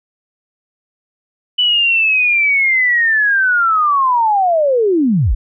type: linear sweep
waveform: sine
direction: down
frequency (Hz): 2989 to 30.89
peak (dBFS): -10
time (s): 1.58-5.35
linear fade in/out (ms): 10
effects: none